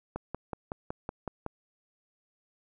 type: click train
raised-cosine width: 1 ms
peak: -20 dBFS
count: 8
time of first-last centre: 0.16-1.464 s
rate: 5.37 Hz
effects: none